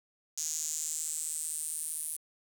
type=tone with high-pass filter sweep; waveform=square; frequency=77.78 Hz; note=D#2; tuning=in tune; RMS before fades=-36 dBFS; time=0.37-2.17 s; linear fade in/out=10 ms; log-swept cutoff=6500 to 10000 Hz; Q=6.2; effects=9-bit